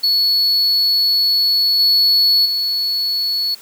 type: tone with level steps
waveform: triangle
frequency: 4400 Hz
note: C#8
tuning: 14 cents flat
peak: -11 / -9 / -15 dBFS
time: 0.03-3.55 s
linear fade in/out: 10 ms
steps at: 1.79 / 2.45 s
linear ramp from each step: 10 ms
effects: white hiss -42 dBFS RMS until 3.61 s + high-pass 150 Hz 12 dB/octave